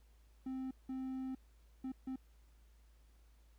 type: tone bursts at uneven times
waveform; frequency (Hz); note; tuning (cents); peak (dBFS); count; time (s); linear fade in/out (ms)
triangle; 261.6; C4; 0; -37; 4; 0.46-0.71 / 0.89-1.35 / 1.84-1.92 / 2.07-2.16; 5
effects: added 55 Hz sine -62 dBFS peak until 3.58 s + pink hiss -75 dBFS RMS until 3.58 s